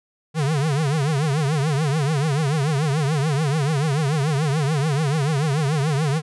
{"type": "tone with vibrato", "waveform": "square", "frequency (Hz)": 147.5, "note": "D3", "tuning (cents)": 8, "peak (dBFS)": -19, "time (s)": [0.34, 6.22], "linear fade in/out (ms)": 50, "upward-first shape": "triangle", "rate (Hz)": 6.9, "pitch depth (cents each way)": 200, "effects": ["resampled to 24000 Hz"]}